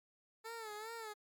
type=tone with vibrato; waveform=15% pulse; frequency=440 Hz; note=A4; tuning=in tune; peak=-38 dBFS; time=0.44-1.14 s; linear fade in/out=20 ms; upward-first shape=sine; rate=2.5 Hz; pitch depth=90 cents each way; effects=MP3 96 kbps